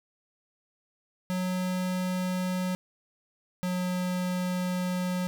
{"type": "tone pair in turn", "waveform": "square", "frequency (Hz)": [183.3, 181.4], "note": ["F#3", "F#3"], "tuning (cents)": [-16, -34], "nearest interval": "unison", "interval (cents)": 18, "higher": "first", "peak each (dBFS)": -28, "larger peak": "neither", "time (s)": [[1.3, 2.75], [3.63, 5.27]], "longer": "second", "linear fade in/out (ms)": 0, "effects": []}